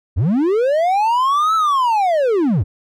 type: linear two-way sweep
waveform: triangle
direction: up then down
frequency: 70.3 to 1329 to 70.3 Hz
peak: -11 dBFS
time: 0.16-2.64 s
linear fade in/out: 20 ms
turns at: 1.55 s
effects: none